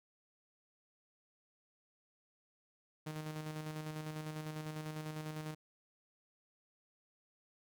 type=tone with tremolo; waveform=sawtooth; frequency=154.7 Hz; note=D#3; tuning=10 cents flat; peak=-36 dBFS; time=3.06-5.55 s; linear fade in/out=10 ms; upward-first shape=square; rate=10 Hz; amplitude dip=40%; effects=none